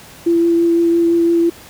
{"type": "tone with vibrato", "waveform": "sine", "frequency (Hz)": 337.8, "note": "E4", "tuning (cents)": 42, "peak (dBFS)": -10, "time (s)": [0.26, 1.5], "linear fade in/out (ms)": 10, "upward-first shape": "triangle", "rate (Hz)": 5.9, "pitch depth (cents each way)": 13, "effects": ["pink hiss -39 dBFS RMS until 1.69 s", "high-pass 60 Hz 12 dB/octave"]}